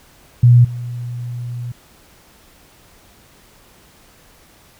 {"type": "tone with level steps", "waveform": "sine", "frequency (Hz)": 121.2, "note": "B2", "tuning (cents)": -32, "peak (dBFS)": [-5, -23], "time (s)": [0.43, 1.72], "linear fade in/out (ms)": 5, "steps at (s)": 0.64, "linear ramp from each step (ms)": 10, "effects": ["pink hiss -49 dBFS RMS until 4.79 s"]}